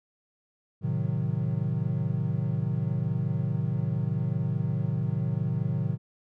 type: chord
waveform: triangle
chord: A diminished seventh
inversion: none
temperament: equal with one note detuned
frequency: 110 / 130.81 / 155.56 / 184.04 Hz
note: A2 / C3 / Eb3 / Gb3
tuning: 0 / 0 / 0 / -9 cents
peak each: -29 / -28 / -28 / -32 dBFS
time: 0.81-5.98 s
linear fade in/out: 50 ms
effects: none